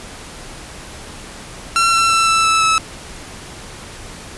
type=tone with pitch steps; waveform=sawtooth; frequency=1357 / 1346.1 / 1335.2 / 1324.5 / 1313.8 / 1303.2 Hz; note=E6 / E6 / E6 / E6 / E6 / E6; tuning=+50 / +36 / +22 / +8 / -6 / -20 cents; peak=-8 dBFS; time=1.76-2.78 s; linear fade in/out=0 ms; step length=170 ms; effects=pink hiss -34 dBFS RMS until 4.37 s + resampled to 24000 Hz